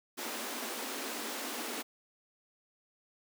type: high-pass noise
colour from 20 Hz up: pink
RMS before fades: -39 dBFS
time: 0.17-1.83 s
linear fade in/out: 20 ms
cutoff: 220 Hz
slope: 96 dB/octave
effects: none